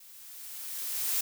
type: noise with level ramp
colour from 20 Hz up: blue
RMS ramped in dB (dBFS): -53 to -28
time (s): 0-1.21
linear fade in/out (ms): 5
effects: none